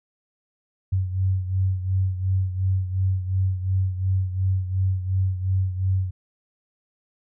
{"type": "beating tone pair", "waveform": "sine", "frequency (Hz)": [93.7, 96.5], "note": ["F#2", "G2"], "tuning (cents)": [22, -27], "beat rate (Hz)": 2.8, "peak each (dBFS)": [-21, -27], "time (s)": [0.92, 6.11], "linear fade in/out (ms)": 10, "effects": []}